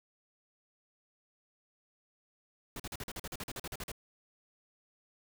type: noise bursts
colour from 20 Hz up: pink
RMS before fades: -41 dBFS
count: 15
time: 2.76-3.917 s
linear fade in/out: 2 ms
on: 37 ms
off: 43 ms
effects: none